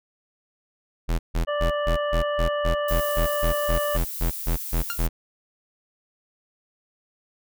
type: tone bursts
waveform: square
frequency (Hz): 41.85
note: E1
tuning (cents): +27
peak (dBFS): -21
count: 16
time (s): 1.08-5.09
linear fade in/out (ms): 20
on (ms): 110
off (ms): 150
type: harmonic tone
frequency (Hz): 587.3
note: D5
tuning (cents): 0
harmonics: 1 / 2 / 3 / 5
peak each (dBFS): -24 / -30 / -34 / -38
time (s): 1.47-3.98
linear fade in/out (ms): 20
type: noise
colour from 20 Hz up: violet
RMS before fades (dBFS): -33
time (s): 2.88-5.07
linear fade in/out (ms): 5
type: tone with exponential decay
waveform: sawtooth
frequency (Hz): 1399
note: F6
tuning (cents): +3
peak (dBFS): -20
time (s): 4.9-5.01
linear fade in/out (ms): 0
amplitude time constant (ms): 22
effects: none